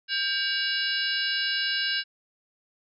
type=harmonic tone with a mistuned harmonic; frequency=570 Hz; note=C#5; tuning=48 cents sharp; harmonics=3 / 4 / 5 / 6 / 7 / 8 / 9; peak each=-29 / -38 / -30 / -42 / -31 / -37 / -33 dBFS; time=0.08-2.04 s; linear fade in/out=50 ms; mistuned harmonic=3; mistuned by=-130 cents; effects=none